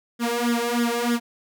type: tone with flanger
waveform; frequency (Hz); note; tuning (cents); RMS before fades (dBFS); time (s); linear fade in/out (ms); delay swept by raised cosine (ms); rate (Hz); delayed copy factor
sawtooth; 237.2; A#3; +30; -23; 0.19-1.2; 50; 0.57 to 2.47; 3.2; +0.9
effects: none